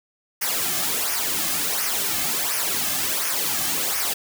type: noise with flanger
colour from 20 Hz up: white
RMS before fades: -24 dBFS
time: 0.41-4.14 s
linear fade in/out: 10 ms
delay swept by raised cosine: 0.25 to 2.15 ms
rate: 1.4 Hz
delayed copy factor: -0.65
effects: none